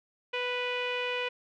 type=tone with low-pass filter; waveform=sawtooth; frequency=493.9 Hz; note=B4; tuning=in tune; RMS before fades=-32 dBFS; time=0.33-1.29 s; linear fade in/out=10 ms; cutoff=2700 Hz; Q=5.8; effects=none